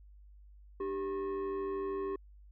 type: tone with frequency modulation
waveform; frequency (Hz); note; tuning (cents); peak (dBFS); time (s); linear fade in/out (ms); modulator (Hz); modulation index
sine; 392; G4; 0; -31; 0.8-2.16; 5; 691; 0.64
effects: tanh soft clip ceiling -32 dBFS + added 50 Hz sine -53 dBFS peak until 2.51 s